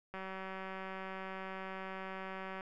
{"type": "click train", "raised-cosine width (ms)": 0.5, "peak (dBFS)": -29, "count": 470, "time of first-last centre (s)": [0.14, 2.608], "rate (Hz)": 190, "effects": []}